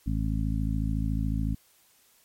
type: harmonic tone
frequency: 53.9 Hz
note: A1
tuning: 35 cents flat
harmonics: 1 / 2 / 3 / 4 / 5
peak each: -28 / -31 / -33 / -34 / -35 dBFS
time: 0.06-1.55 s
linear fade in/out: 10 ms
effects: white hiss -62 dBFS RMS until 2.24 s + MP3 64 kbps